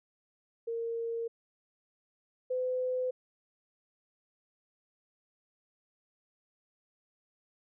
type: tone pair in turn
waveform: sine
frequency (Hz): 461.4 / 507.5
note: A#4 / B4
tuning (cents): -18 / +47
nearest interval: major second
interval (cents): 165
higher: second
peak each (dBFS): -32 / -29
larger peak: second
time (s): 0.67-1.28 / 2.5-3.11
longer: neither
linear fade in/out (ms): 10
effects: none